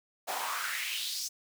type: noise with high-pass filter sweep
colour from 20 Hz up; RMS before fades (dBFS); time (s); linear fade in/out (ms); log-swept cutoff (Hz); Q
pink; -35; 0.27-1.29; 20; 640 to 6000; 3.4
effects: none